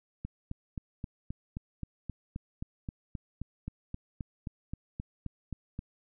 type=click train; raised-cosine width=5 ms; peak=-24 dBFS; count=22; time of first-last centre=0.25-5.791 s; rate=3.79 Hz; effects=none